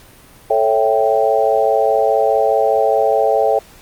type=chord; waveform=sine; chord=A dominant seventh; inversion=none; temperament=equal; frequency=440 / 554.4 / 659.3 / 784 Hz; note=A4 / C#5 / E5 / G5; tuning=0 / 0 / 0 / 0 cents; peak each=-17 dBFS; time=0.5-3.59 s; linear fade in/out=5 ms; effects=pink hiss -44 dBFS RMS until 3.81 s + Opus 48 kbps